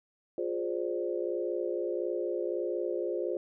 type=chord; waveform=sine; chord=D half-diminished seventh; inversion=first; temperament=equal with one note detuned; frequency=353.7 / 415.3 / 523.3 / 587.3 Hz; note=F4 / Ab4 / C5 / D5; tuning=+22 / 0 / 0 / 0 cents; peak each=-33 / -36 / -35 / -39 dBFS; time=0.38-3.37 s; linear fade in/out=2 ms; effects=none